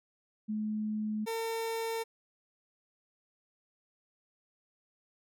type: tone pair in turn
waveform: sine / 30% pulse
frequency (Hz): 214 / 453.5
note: A3 / A#4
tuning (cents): -48 / -48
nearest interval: octave + minor second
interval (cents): 1300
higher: second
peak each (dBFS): -31 / -30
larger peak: second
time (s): 0.48-1.26 / 1.26-2.04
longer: neither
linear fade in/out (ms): 20
effects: none